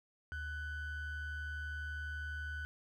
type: ring-modulated tone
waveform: triangle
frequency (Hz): 784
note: G5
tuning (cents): 0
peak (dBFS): -34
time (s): 0.32-2.65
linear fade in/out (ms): 0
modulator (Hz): 708
effects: none